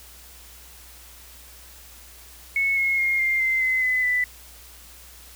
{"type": "tone with pitch steps", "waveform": "sine", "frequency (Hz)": [2200, 2168, 2137, 2107, 2077, 2047, 2017, 1988.5], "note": ["C#7", "C#7", "C7", "C7", "C7", "C7", "B6", "B6"], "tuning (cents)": [-14, -39, 36, 12, -13, -38, 36, 11], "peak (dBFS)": -19, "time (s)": [2.56, 4.24], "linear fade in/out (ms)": 2, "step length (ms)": 210, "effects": ["added 60 Hz sine -49 dBFS peak until 5.35 s", "white hiss -47 dBFS RMS until 5.35 s"]}